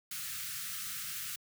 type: band-stop noise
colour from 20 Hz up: white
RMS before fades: -40 dBFS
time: 0.11-1.36 s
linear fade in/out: 5 ms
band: 190 to 1200 Hz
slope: 96 dB/octave
effects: high-pass 100 Hz 12 dB/octave